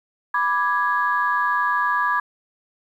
sine chord, G# diminished, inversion first, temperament equal, 987.8 / 1174.7 / 1661.2 Hz, B5 / D6 / G#6, 0 / 0 / 0 cents, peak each -22 dBFS, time 0.34-2.2 s, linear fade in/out 5 ms, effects tanh soft clip ceiling -8 dBFS + 9-bit

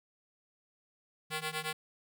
5% pulse ring-modulated tone, 311.1 Hz, D#4, in tune, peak -21 dBFS, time 1.3-1.73 s, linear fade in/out 5 ms, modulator 151 Hz, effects none

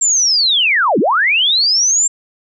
sine linear two-way sweep, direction down then up, 7480 to 174.61 to 7480 Hz, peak -10 dBFS, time 0.01-2.08 s, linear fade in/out 10 ms, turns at 0.99 s, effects none

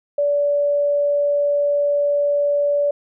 sine tone, 577 Hz, D5, 31 cents flat, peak -15 dBFS, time 0.18-2.91 s, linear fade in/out 5 ms, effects none

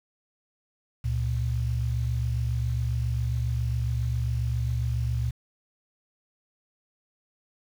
sine tone pair together, 70.26 / 117.6 Hz, C#2 / A#2, +24 / +16 cents, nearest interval major sixth, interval 892 cents, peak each -28 / -26 dBFS, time 1.04-5.31 s, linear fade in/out 10 ms, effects 8-bit

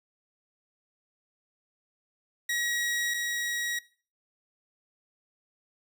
sawtooth tone pair in turn, 1906 / 1906 Hz, A#6 / A#6, +38 / +38 cents, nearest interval unison, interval 0 cents, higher neither, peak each -24 / -26 dBFS, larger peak first, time 2.49-3.14 / 3.14-3.79 s, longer neither, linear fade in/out 5 ms, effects noise-tail reverb RT60 0.4 s tail -20 dB re dry

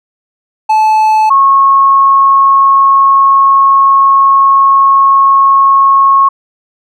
triangle / sine tone pair in turn, 868 / 1093.6 Hz, A5 / C#6, -24 / -24 cents, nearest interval major third, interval 400 cents, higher second, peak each -3 dBFS, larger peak neither, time 0.69-1.3 / 1.3-6.29 s, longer second, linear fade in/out 10 ms, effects none

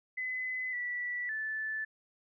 sine tone with pitch steps, 2021 / 1958 / 1749 Hz, B6 / B6 / A6, +39 / -15 / -11 cents, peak -33 dBFS, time 0.17-1.85 s, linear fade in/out 10 ms, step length 560 ms, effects none

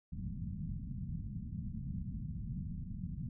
white low-pass noise, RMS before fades -41 dBFS, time 0.12-3.29 s, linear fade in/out 5 ms, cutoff 210 Hz, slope 48 dB/octave, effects none

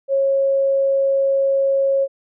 sine tone, 546 Hz, C#5, 26 cents flat, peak -14 dBFS, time 0.08-2.08 s, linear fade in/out 50 ms, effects none

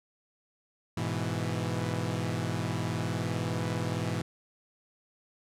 sawtooth chord, E major, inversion first, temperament equal, 103.83 / 123.47 / 164.81 Hz, G#2 / B2 / E3, 0 / 0 / 0 cents, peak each -30 dBFS, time 0.97-4.22 s, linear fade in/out 5 ms, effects low-pass 10000 Hz 12 dB/octave

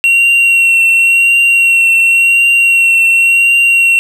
triangle tone with vibrato, 2737 Hz, F7, 36 cents flat, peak -4 dBFS, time 0.04-3.99 s, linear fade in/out 0 ms, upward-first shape triangle, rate 0.92 Hz, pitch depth 21 cents each way, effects none

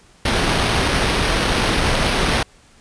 pink noise with sample-and-hold, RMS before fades -18 dBFS, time 0.25-2.43 s, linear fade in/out 5 ms, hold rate 7350 Hz, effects pink hiss -51 dBFS RMS until 2.8 s + resampled to 22050 Hz

